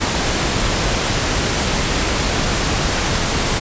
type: noise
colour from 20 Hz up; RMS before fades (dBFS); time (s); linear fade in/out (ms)
pink; -18; 0-3.6; 20
effects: resampled to 16000 Hz